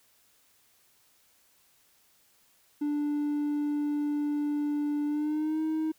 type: tone with pitch glide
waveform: triangle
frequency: 293.7 to 314.8 Hz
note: D4 to D#4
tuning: 0 to +20 cents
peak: -24 dBFS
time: 2.81-5.92 s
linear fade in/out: 10 ms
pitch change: +120 cents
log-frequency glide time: 5.06-5.61 s
effects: tanh soft clip ceiling -20 dBFS + white hiss -65 dBFS RMS until 5.98 s